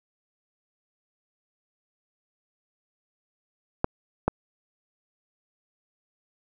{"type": "clicks", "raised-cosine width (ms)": 1, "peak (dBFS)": -7, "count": 2, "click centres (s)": [3.844, 4.28], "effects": []}